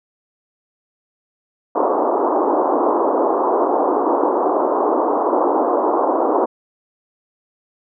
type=band-pass noise; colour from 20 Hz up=pink; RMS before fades=-17 dBFS; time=1.75-6.46 s; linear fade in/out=10 ms; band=290 to 1100 Hz; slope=48 dB/octave; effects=none